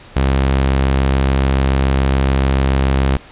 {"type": "tone", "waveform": "sawtooth", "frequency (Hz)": 67, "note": "C2", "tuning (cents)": 42, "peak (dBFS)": -8, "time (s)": [0.16, 3.17], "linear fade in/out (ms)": 5, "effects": ["pink hiss -40 dBFS RMS until 3.31 s", "resampled to 8000 Hz"]}